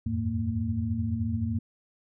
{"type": "tone cluster", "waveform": "sine", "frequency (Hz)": [85.1, 94.5, 108.4, 228.4], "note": ["F2", "F#2", "A2", "A#3"], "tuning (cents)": [-44, 37, -25, -35], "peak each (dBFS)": [-33, -34, -31, -30], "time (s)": [0.06, 1.59], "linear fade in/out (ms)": 5, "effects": []}